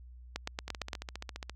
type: two click trains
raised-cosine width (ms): 0.2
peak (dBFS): -22 / -17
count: 13 / 6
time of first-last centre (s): 0.68-1.496 / 0.36-0.932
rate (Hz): 14.7 / 8.74
effects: added 61 Hz sine -48 dBFS peak until 1.55 s